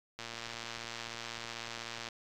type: click train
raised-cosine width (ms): 0.2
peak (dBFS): -24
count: 221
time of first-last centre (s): 0.19-2.087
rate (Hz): 116
effects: AAC 64 kbps